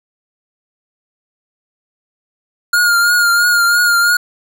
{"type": "tone with vibrato", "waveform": "square", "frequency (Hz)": 1418, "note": "F6", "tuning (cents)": 26, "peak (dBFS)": -10, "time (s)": [2.73, 4.17], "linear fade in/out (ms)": 5, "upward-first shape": "triangle", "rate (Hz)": 3, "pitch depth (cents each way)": 41, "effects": []}